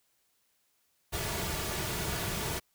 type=noise with comb filter; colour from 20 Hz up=pink; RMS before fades=-34 dBFS; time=1.12-2.6 s; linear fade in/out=20 ms; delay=3.8 ms; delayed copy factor=-0.5; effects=white hiss -73 dBFS RMS until 2.74 s